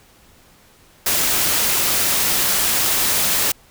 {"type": "noise", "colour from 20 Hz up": "white", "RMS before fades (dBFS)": -18, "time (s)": [1.06, 3.52], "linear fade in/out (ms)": 5, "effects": ["pink hiss -51 dBFS RMS until 3.7 s"]}